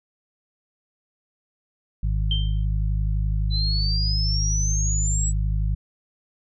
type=harmonic tone; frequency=51.8 Hz; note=G#1; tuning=4 cents flat; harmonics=1 / 2 / 3; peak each=-21 / -27 / -31 dBFS; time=2.03-5.75 s; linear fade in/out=5 ms
type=tone with exponential decay; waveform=sine; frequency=3136 Hz; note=G7; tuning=in tune; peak=-21 dBFS; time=2.31-2.65 s; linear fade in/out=2 ms; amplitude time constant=72 ms
type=exponential sweep; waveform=sine; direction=up; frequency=3990 to 7902 Hz; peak=-25 dBFS; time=3.5-5.33 s; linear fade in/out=50 ms
effects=none